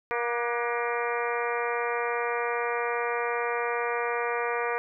harmonic tone with a mistuned harmonic, 237.5 Hz, A#3, 33 cents sharp, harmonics 2 / 3 / 4 / 5 / 6 / 7 / 8 / 9 / 10, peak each -30 / -35 / -34 / -34 / -37 / -40 / -36 / -40 / -38 dBFS, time 0.11-4.78 s, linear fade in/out 0 ms, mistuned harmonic 6, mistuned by +55 cents, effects none

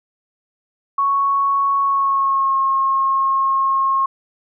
sine tone with pitch glide, 1108.7 to 1079.6 Hz, C#6 to C#6, 0 to -46 cents, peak -14 dBFS, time 0.98-4.06 s, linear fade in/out 5 ms, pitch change -46 cents, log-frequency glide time 1.81-2.57 s, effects none

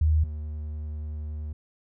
sine / triangle tone pair in turn, 77.78 / 75.87 Hz, D#2 / D#2, 0 / -43 cents, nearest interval unison, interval 43 cents, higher first, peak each -18 / -29 dBFS, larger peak first, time 0.01-0.24 / 0.24-1.53 s, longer second, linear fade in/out 5 ms, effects none

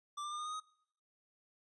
square tone with pitch steps, 1174.7 / 1190.4 / 1206.3 / 1222.5 / 1238.8 / 1255.4 Hz, D6 / D6 / D6 / D#6 / D#6 / D#6, 0 / +23 / +46 / -31 / -8 / +15 cents, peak -40 dBFS, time 0.17-0.602 s, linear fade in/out 10 ms, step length 72 ms, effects noise-tail reverb RT60 0.7 s tail -23 dB re dry + resampled to 22050 Hz

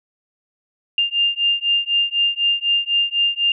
sine beating tone pair, 2800 / 2804 Hz, F7 / F7, +4 / +6 cents, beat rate 4 Hz, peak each -19 dBFS, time 0.98-3.52 s, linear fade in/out 2 ms, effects none

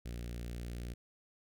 sawtooth tone with notch filter, 59.3 Hz, A#1, 30 cents sharp, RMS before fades -42 dBFS, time 0.05-0.94 s, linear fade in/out 10 ms, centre 970 Hz, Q 0.7, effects none

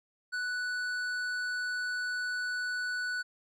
sine tone with hard clipping, 1483 Hz, F#6, 4 cents sharp, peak -33 dBFS, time 0.32-3.23 s, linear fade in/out 20 ms, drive 9 dB, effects none

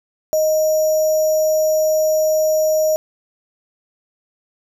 sine tone with sample-and-hold, 622.3 Hz, D#5, in tune, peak -13 dBFS, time 0.33-2.96 s, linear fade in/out 0 ms, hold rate 6300 Hz, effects none

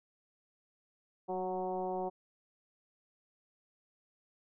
sine tone with frequency modulation, 554.4 Hz, C#5, in tune, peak -33 dBFS, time 1.28-2.1 s, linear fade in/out 20 ms, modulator 184 Hz, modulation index 1.7, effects none

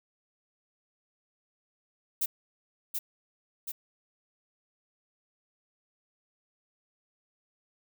violet noise with echo, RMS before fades -28 dBFS, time 2.21-2.26 s, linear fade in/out 10 ms, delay 730 ms, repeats 2, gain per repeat -4 dB, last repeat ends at 3.72 s, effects none

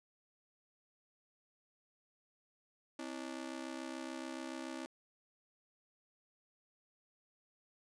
sawtooth ring-modulated tone, 292.9 Hz, D4, 5 cents flat, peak -35 dBFS, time 2.99-4.86 s, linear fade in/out 0 ms, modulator 33.5 Hz, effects resampled to 22050 Hz + 12-bit

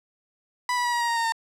30% pulse tone with pitch steps, 988 / 976.7 / 965.4 / 954.3 / 943.4 / 932.5 / 921.8 / 911.2 Hz, B5 / B5 / B5 / A#5 / A#5 / A#5 / A#5 / A#5, 0 / -20 / -40 / +40 / +20 / 0 / -20 / -40 cents, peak -20 dBFS, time 0.69-1.322 s, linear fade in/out 2 ms, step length 79 ms, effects low-pass 9000 Hz 12 dB/octave + 9-bit

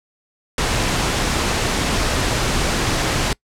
pink noise, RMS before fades -19 dBFS, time 0.58-3.33 s, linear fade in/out 2 ms, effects noise-tail reverb RT60 0.1 s tail -25 dB re dry + low-pass 8000 Hz 12 dB/octave

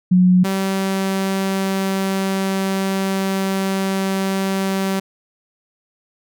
sine / sawtooth tone pair in turn, 182 / 192.81 Hz, F#3 / G3, -28 / -28 cents, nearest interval minor second, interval 100 cents, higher second, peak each -9 / -14 dBFS, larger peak first, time 0.11-0.44 / 0.44-5 s, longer second, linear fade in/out 10 ms, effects none

